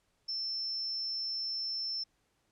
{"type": "tone", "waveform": "sine", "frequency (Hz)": 5340, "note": "E8", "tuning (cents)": 22, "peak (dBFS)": -33, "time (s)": [0.28, 2.04], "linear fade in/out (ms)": 10, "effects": ["pink hiss -75 dBFS RMS until 2.51 s", "low-pass 10000 Hz 12 dB/octave"]}